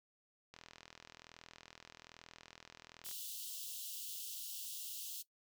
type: click train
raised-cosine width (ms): 0.2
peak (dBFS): -35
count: 107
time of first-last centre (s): 0.54-3.113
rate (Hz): 41.2
type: high-pass noise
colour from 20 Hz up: white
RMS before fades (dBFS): -46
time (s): 3.04-5.23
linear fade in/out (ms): 20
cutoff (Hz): 2800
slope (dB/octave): 96
effects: noise-tail reverb RT60 0.1 s tail -18 dB re dry